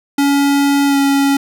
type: tone with pitch glide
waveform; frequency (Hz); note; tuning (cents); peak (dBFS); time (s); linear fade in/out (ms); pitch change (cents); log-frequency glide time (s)
square; 281.6 to 278; C#4 to C#4; +27 to +5; -11; 0.18-1.37; 5; -22; 0.87-0.97
effects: none